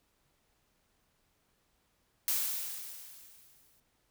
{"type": "noise with exponential decay", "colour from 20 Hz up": "blue", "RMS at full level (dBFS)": -29, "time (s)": [2.28, 3.8], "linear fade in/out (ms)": 1, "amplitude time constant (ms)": 330, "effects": ["pink hiss -74 dBFS RMS until 4.1 s"]}